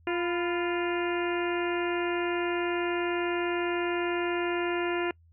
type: harmonic tone with a mistuned harmonic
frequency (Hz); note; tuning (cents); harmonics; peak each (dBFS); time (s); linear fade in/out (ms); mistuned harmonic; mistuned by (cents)
349.2; F4; 0; 1 / 2 / 3 / 4 / 5 / 6 / 7 / 8; -28 / -36 / -38 / -38 / -38 / -41 / -39 / -41; 0.07-5.11; 2; 3; -71
effects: noise-tail reverb RT60 0.1 s tail -26 dB re dry + added 83 Hz sine -56 dBFS peak until 5.32 s